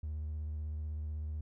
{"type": "tone with vibrato", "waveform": "triangle", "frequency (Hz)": 76.5, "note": "D#2", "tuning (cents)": -29, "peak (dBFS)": -33, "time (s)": [0.03, 1.41], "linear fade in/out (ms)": 5, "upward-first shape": "sine", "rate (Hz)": 16, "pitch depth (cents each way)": 28, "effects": ["tanh soft clip ceiling -31 dBFS"]}